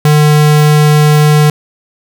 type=tone; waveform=square; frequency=150.3 Hz; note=D3; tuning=40 cents sharp; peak=-5 dBFS; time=0.05-1.5 s; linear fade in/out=2 ms; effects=none